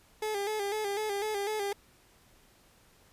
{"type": "tone with vibrato", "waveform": "30% pulse", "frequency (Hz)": 415.3, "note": "G#4", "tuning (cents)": 0, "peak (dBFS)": -28, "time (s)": [0.22, 1.73], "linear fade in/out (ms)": 5, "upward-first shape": "square", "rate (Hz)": 4, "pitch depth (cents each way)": 61, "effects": ["pink hiss -62 dBFS RMS until 3.12 s", "resampled to 32000 Hz"]}